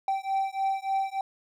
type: beating tone pair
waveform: triangle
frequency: 775 / 778.4 Hz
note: G5 / G5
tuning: -20 / -12 cents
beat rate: 3.4 Hz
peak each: -27 dBFS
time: 0.08-1.21 s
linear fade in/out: 2 ms
effects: none